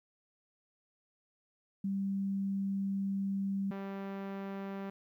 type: tone pair in turn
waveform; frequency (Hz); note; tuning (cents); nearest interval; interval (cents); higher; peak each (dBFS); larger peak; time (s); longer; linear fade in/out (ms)
sine / sawtooth; 196 / 196; G3 / G3; 0 / 0; unison; 0; neither; -31 / -34; first; 1.84-3.71 / 3.71-4.9; first; 5
effects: low-pass 2000 Hz 12 dB/octave + 12-bit

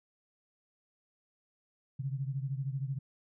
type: beating tone pair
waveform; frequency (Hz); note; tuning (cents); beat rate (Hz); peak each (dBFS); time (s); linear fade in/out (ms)
sine; 132.7 / 145.7; C3 / D3; +25 / -13; 13; -34 / -38; 1.99-2.99; 10
effects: none

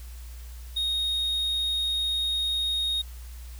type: tone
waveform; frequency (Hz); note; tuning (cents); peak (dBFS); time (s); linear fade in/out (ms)
triangle; 3729; A#7; 0; -23; 0.76-3.02; 10
effects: added 60 Hz sine -38 dBFS peak until 3.59 s + white hiss -52 dBFS RMS until 3.59 s

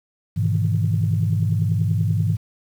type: chord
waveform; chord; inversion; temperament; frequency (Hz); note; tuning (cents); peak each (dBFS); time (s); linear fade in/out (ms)
sine; E major seventh; first; just; 103.01 / 123.61 / 154.51 / 164.81; G#2 / B2 / D#3 / E3; -14 / +2 / -12 / 0; -19 / -25 / -24 / -24; 0.36-2.37; 20
effects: tanh soft clip ceiling -8 dBFS + 8-bit

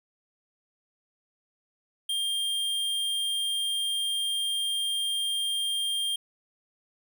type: tone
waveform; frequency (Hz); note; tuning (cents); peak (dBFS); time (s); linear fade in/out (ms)
square; 3200; G7; +35; -27; 2.09-6.16; 5
effects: none

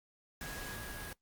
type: tone in noise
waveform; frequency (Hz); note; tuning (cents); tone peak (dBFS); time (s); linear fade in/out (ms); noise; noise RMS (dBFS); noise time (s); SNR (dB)
sine; 1655; G#6; -6; -47; 0.41-1.13; 2; pink; -44; 0.41-1.13; -6
effects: noise-tail reverb RT60 0.1 s tail -19 dB re dry + Opus 48 kbps

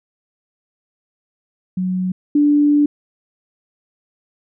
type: tone pair in turn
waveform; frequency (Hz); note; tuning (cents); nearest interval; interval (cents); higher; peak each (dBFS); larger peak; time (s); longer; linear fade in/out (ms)
sine; 184.4 / 292.7; F#3 / D4; -6 / -6; minor sixth; 800; second; -17 / -10; second; 1.77-2.12 / 2.35-2.86; second; 5
effects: none

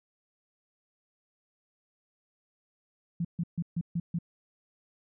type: tone bursts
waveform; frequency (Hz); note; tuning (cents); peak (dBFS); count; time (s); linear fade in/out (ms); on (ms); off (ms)
sine; 170; F3; -46; -27; 6; 3.2-4.188; 5; 48; 140
effects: none

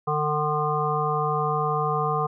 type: harmonic tone with a mistuned harmonic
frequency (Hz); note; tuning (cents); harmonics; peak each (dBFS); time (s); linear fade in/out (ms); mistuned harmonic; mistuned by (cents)
150.3; D3; +40; 1 / 3 / 5 / 7 / 8; -28 / -28 / -28 / -28 / -28; 0.07-2.27; 10; 8; +16
effects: none

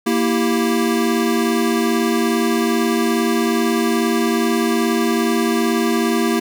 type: chord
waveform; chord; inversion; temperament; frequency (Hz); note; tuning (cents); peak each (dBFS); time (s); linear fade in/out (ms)
square; E diminished; second; equal; 233.1 / 329.6 / 392; Bb3 / E4 / G4; 0 / 0 / 0; -19 / -21 / -22; 0.06-6.4; 10
effects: none

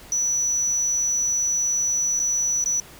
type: tone with dropouts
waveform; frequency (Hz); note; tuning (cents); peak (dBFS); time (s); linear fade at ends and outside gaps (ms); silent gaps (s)
sine; 5920; F#8; 0; -17; 0.12-2.8; 1; 2.193-2.199 / 2.641-2.659
effects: tanh soft clip ceiling -19 dBFS + pink hiss -45 dBFS RMS until 2.99 s

